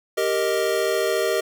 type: chord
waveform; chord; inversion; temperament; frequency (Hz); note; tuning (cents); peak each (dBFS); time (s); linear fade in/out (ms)
square; Eb major; first; equal; 392 / 466.2 / 622.3; G4 / Bb4 / Eb5; 0 / 0 / 0; -25; 0.17-1.41; 10
effects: none